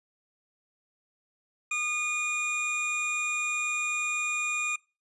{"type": "tone pair together", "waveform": "square", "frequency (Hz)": [1221, 2443], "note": ["D#6", "D#7"], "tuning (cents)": [-33, -32], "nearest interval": "octave", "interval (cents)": 1201, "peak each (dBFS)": [-37, -28], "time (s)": [1.71, 4.76], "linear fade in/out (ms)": 5, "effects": ["noise-tail reverb RT60 0.3 s tail -23 dB re dry", "resampled to 24000 Hz"]}